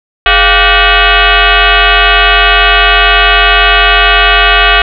sine tone with frequency modulation, 698.5 Hz, F5, in tune, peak -3 dBFS, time 0.26-4.82 s, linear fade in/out 2 ms, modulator 372 Hz, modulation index 7, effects none

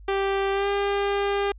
sawtooth tone with pitch glide, 392 to 401.6 Hz, G4 to G4, 0 to +42 cents, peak -18 dBFS, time 0.08-1.52 s, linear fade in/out 5 ms, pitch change +42 cents, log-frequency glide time 0.52-0.68 s, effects added 50 Hz sine -42 dBFS peak until 1.58 s + resampled to 8000 Hz

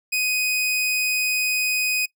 sawtooth tone, 2500 Hz, D#7, 8 cents sharp, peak -17 dBFS, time 0.12-2.06 s, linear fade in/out 10 ms, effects noise-tail reverb RT60 0.1 s tail -20 dB re dry

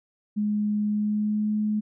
sine tone with pitch glide, 209.3 to 212.2 Hz, G#3 to G#3, +14 to +38 cents, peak -22 dBFS, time 0.36-1.81 s, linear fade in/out 20 ms, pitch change +24 cents, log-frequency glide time 0.88-1.52 s, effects none

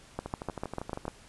two click trains, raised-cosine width 1 ms, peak -22 / -18 dBFS, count 11 / 7, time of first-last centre 0.26-1.054 / 0.19-1.08 s, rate 12.6 / 6.74 Hz, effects pink hiss -55 dBFS RMS until 1.28 s + resampled to 24000 Hz

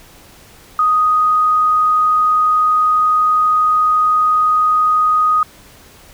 sine tone, 1246 Hz, D#6, 2 cents sharp, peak -10 dBFS, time 0.79-5.43 s, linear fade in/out 2 ms, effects pink hiss -43 dBFS RMS until 6.13 s

